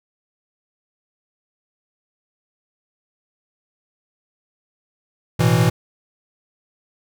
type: chord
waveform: square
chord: A suspended second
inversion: none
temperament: equal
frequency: 110 / 123.47 / 164.81 Hz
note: A2 / B2 / E3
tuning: 0 / 0 / 0 cents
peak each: -20 / -18 / -18 dBFS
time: 5.39-5.7 s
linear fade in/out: 10 ms
effects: none